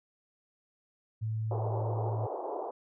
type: tone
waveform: sine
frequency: 110 Hz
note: A2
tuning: in tune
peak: -30 dBFS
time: 1.21-2.27 s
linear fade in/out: 20 ms
type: band-pass noise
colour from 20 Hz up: pink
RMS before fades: -37 dBFS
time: 1.51-2.71 s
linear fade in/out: 2 ms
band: 360 to 950 Hz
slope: 48 dB/octave
effects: none